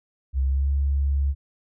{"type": "tone with pitch glide", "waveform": "sine", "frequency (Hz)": [66.5, 69.69], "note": ["C2", "C#2"], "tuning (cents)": [29, 10], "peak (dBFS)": -19, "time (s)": [0.33, 1.35], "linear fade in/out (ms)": 50, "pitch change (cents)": 81, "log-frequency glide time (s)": [0.43, 0.69], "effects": []}